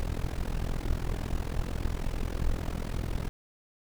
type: noise with amplitude modulation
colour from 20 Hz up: brown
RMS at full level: -27 dBFS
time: 0-3.29 s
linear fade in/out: 0 ms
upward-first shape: sine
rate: 42.2 Hz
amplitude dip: 90%
effects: none